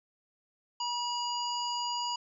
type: harmonic tone with a mistuned harmonic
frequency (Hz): 964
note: B5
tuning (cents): -42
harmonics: 1 / 3 / 5 / 7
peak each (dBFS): -33 / -38 / -37 / -43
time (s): 0.8-2.16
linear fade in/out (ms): 5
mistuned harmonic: 7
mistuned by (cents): +34
effects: none